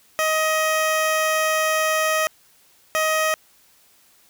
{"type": "tone pair in turn", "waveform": "15% pulse", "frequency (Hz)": [629, 629], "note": ["D#5", "D#5"], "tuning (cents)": [19, 19], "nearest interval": "unison", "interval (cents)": 0, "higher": "neither", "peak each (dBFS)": -12, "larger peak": "neither", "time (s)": [[0.19, 2.27], [2.95, 3.34]], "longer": "first", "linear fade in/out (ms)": 0, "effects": ["white hiss -56 dBFS RMS until 4.29 s"]}